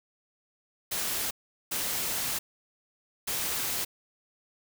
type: noise bursts at uneven times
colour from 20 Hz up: white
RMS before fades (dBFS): -31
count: 3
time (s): 0.91-1.31 / 1.71-2.39 / 3.27-3.85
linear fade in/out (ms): 10
effects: none